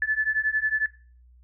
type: beating tone pair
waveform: sine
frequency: 1731 / 1742 Hz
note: A6 / A6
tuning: -29 / -18 cents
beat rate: 11 Hz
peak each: -25 dBFS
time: 0.02-0.86 s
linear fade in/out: 2 ms
effects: noise-tail reverb RT60 0.4 s tail -18 dB re dry + added 61 Hz sine -51 dBFS peak until 1.43 s